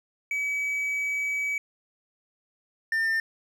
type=tone pair in turn; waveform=triangle; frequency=2281 / 1801.6 Hz; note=C#7 / A6; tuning=+49 / +40 cents; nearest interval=major third; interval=409 cents; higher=first; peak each=-24 / -21 dBFS; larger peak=second; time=0.31-1.58 / 2.92-3.2 s; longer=first; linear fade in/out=2 ms; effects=none